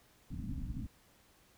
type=low-pass noise; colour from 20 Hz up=pink; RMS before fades=-40 dBFS; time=0.3-0.87 s; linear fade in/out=10 ms; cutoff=290 Hz; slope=96 dB/octave; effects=pink hiss -66 dBFS RMS until 1.57 s